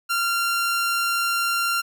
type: tone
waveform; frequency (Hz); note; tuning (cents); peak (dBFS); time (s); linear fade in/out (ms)
sawtooth; 1382; F6; -19; -17; 0.09-1.82; 20
effects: none